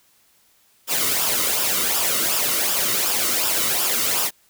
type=noise with flanger; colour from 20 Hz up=white; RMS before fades=-21 dBFS; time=0.87-4.31 s; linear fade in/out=50 ms; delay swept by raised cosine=0.47 to 1.23 ms; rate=2.7 Hz; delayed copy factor=-0.6; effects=white hiss -59 dBFS RMS until 4.49 s